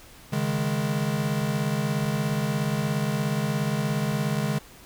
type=chord; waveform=square; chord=C# suspended second; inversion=none; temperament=equal; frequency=138.59 / 155.56 / 207.7 Hz; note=C#3 / D#3 / G#3; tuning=0 / 0 / 0 cents; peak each=-29 dBFS; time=0.32-4.59 s; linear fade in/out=10 ms; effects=pink hiss -49 dBFS RMS until 4.85 s